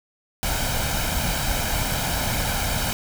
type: noise with comb filter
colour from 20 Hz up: pink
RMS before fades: -24 dBFS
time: 0.43-2.93 s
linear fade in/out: 0 ms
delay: 1.3 ms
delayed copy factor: +0.6
effects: none